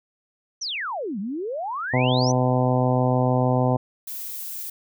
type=exponential two-way sweep; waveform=sine; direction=down then up; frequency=6272 to 185 to 6272 Hz; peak=-26 dBFS; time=0.61-2.32 s; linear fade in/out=10 ms; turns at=1.19 s
type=harmonic tone; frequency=126.7 Hz; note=B2; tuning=45 cents sharp; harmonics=1 / 2 / 3 / 4 / 5 / 6 / 7 / 8; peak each=-21 / -24 / -31 / -26 / -27 / -28 / -30 / -34 dBFS; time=1.93-3.77 s; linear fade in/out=10 ms
type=noise; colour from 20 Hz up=violet; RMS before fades=-33 dBFS; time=4.07-4.7 s; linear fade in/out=5 ms
effects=none